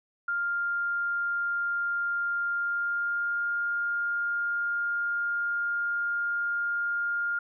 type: tone with pitch glide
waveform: sine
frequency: 1400 to 1408.9 Hz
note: F6 to F6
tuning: +4 to +15 cents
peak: -26 dBFS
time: 0.28-7.39 s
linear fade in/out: 5 ms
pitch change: +11 cents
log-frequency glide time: 2.53-3.46 s
effects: none